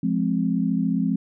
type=chord; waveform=sine; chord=F minor; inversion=none; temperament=just; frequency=174.61 / 209.5 / 261.9 Hz; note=F3 / Ab3 / C4; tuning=0 / +15 / +2 cents; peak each=-24 dBFS; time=0.03-1.16 s; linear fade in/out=5 ms; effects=none